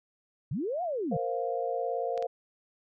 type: linear two-way sweep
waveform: sine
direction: up then down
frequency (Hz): 107.3 to 740 to 122.7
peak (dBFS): -29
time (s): 0.51-1.17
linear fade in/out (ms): 5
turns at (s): 0.83
type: chord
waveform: sine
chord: Bb suspended second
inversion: none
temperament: just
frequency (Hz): 466.2 / 524.4 / 699.2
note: Bb4 / C5 / F5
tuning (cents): 0 / +4 / +2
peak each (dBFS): -33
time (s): 1.11-2.27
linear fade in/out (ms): 10
type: clicks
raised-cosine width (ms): 0.2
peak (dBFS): -27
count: 2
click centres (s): 2.177 / 2.225
effects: none